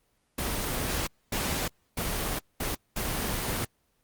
pink noise bursts at uneven times, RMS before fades -30 dBFS, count 5, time 0.38-1.07 / 1.32-1.68 / 1.97-2.39 / 2.6-2.75 / 2.96-3.65 s, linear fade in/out 5 ms, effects pink hiss -71 dBFS RMS until 4.03 s + Opus 24 kbps

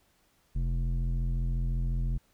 square tone with low-pass filter, 42.8 Hz, F1, 34 cents flat, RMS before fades -29 dBFS, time 0.55-2.18 s, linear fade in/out 10 ms, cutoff 160 Hz, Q 1.5, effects pink hiss -68 dBFS RMS until 2.33 s

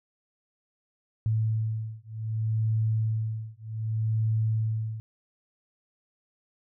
sine beating tone pair, 110 / 110.65 Hz, A2 / A2, 0 / +10 cents, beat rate 0.65 Hz, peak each -28 dBFS, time 1.26-5 s, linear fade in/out 0 ms, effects none

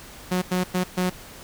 sawtooth tone bursts at uneven times, 182.2 Hz, F#3, 26 cents flat, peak -17 dBFS, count 4, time 0.31-0.42 / 0.51-0.64 / 0.74-0.84 / 0.97-1.1 s, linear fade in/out 10 ms, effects pink hiss -43 dBFS RMS until 1.43 s

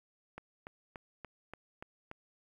click train, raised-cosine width 0.5 ms, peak -29 dBFS, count 7, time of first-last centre 0.38-2.114 s, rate 3.46 Hz, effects 10-bit

